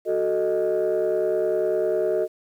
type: chord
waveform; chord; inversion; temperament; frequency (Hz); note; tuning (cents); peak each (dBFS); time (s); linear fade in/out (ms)
sine; D# diminished; first; equal; 370 / 440 / 622.3; F#4 / A4 / D#5; 0 / 0 / 0; -23; 0.05-2.28; 50
effects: tanh soft clip ceiling -15 dBFS + 9-bit